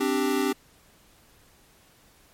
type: chord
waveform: square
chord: C suspended second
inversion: none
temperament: equal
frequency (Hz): 261.6 / 293.7 / 392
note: C4 / D4 / G4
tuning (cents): 0 / 0 / 0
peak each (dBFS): -28 / -28 / -27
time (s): 0-0.53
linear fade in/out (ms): 10
effects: pink hiss -58 dBFS RMS until 2.33 s + MP3 64 kbps